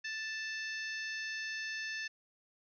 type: harmonic tone with a mistuned harmonic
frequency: 880 Hz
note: A5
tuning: in tune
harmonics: 2 / 3 / 4 / 5 / 6 / 7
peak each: -39 / -44 / -51 / -50 / -48 / -52 dBFS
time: 0.04-2.08 s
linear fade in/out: 10 ms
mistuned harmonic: 4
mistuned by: +27 cents
effects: none